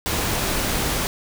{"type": "noise", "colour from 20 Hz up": "pink", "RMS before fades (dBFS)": -23, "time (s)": [0.06, 1.07], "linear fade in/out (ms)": 0, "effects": []}